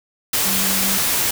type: tone in noise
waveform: sine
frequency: 193.5 Hz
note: G3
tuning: 22 cents flat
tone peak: -26 dBFS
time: 0.45-0.98 s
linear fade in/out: 5 ms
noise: white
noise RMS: -19 dBFS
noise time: 0.33-1.31 s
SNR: -10 dB
effects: none